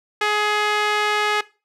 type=tone with band-pass filter; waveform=sawtooth; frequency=420 Hz; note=G#4; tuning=19 cents sharp; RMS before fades=-20 dBFS; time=0.21-1.41 s; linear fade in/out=5 ms; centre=1900 Hz; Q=0.98; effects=noise-tail reverb RT60 0.3 s tail -19 dB re dry

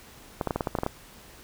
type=clicks; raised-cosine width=1 ms; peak=-12 dBFS; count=10; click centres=0.412 / 0.473 / 0.508 / 0.56 / 0.608 / 0.672 / 0.752 / 0.787 / 0.834 / 0.864 s; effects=pink hiss -50 dBFS RMS until 1.43 s

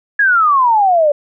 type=exponential sweep; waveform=sine; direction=down; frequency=1696 to 570 Hz; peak=-8 dBFS; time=0.19-1.12 s; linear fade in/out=5 ms; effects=none

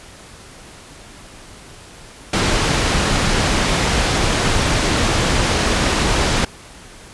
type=low-pass noise; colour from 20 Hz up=pink; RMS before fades=-17 dBFS; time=2.33-6.45 s; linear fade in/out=5 ms; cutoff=6700 Hz; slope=12 dB/octave; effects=pink hiss -40 dBFS RMS until 7.13 s + resampled to 24000 Hz

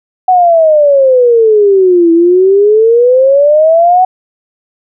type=exponential two-way sweep; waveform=sine; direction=down then up; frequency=750 to 329.6 to 750 Hz; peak=-3 dBFS; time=0.28-4.05 s; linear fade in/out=5 ms; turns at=2.12 s; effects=none

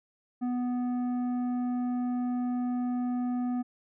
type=tone with tanh clipping; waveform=sine; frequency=246.9 Hz; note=B3; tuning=in tune; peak=-29 dBFS; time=0.41-3.63 s; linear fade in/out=20 ms; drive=9 dB; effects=none

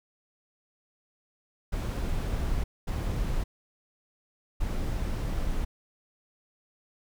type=noise bursts at uneven times; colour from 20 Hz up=brown; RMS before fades=-29 dBFS; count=3; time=1.72-2.64 / 2.87-3.44 / 4.6-5.65 s; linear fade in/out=10 ms; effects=none

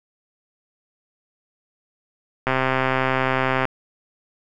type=click train; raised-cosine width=0.5 ms; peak=-5 dBFS; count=156; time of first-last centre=2.47-3.653 s; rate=131 Hz; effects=none

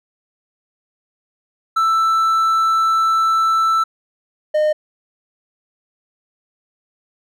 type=tone pair in turn; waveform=triangle; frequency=1325 / 610.7 Hz; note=E6 / D#5; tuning=+9 / -32 cents; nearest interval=octave + minor second; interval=1341 cents; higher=first; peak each=-11 dBFS; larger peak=neither; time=1.76-3.84 / 4.54-4.73 s; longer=first; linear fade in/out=10 ms; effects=none

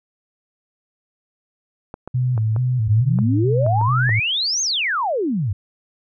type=clicks; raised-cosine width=1 ms; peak=-18 dBFS; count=8; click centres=1.941 / 2.076 / 2.378 / 2.563 / 3.188 / 3.664 / 3.813 / 4.093 s
type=tone with vibrato; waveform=sine; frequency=117.6 Hz; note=A#2; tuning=16 cents sharp; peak=-16 dBFS; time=2.14-4.2 s; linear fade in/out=10 ms; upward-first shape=square; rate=2.3 Hz; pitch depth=120 cents each way
type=exponential two-way sweep; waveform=sine; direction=up then down; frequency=88.4 to 6645 to 88.4 Hz; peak=-18 dBFS; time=2.87-5.53 s; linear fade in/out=5 ms; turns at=4.62 s
effects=none

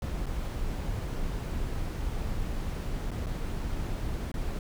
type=noise with dropouts; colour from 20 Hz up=brown; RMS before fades=-32 dBFS; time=0.02-4.59 s; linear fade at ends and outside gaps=2 ms; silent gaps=0.259-0.265 / 3.108-3.114 / 3.261-3.267 / 4.317-4.34 s; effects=none

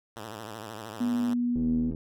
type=tone with vibrato; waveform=5% pulse; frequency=109.1 Hz; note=A2; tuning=14 cents flat; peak=-27 dBFS; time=0.16-1.34 s; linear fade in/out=5 ms; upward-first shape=triangle; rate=13 Hz; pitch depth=140 cents each way
type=tone; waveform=sine; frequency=242.4 Hz; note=B3; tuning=32 cents flat; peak=-24 dBFS; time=1-1.91 s; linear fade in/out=10 ms
type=click train; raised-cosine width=3 ms; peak=-24 dBFS; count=32; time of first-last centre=1.56-1.948 s; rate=79.8 Hz
effects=none

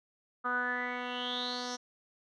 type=tone with low-pass filter sweep; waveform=10% pulse; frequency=247.1 Hz; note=B3; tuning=1 cent sharp; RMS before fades=-35 dBFS; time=0.44-1.77 s; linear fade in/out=20 ms; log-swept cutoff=1300 to 5600 Hz; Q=9.2; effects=none

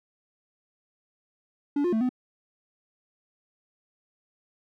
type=tone with pitch steps; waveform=triangle; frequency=287 / 354.2 / 221.5 / 252 Hz; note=D4 / F4 / A3 / B3; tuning=-40 / +24 / +12 / +35 cents; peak=-20 dBFS; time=1.76-2.092 s; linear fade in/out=5 ms; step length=83 ms; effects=none

